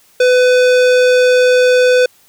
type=tone with hard clipping; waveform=sine; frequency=501 Hz; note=B4; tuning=25 cents sharp; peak=-9 dBFS; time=0.2-2.06 s; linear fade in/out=5 ms; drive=18 dB; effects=white hiss -50 dBFS RMS until 2.28 s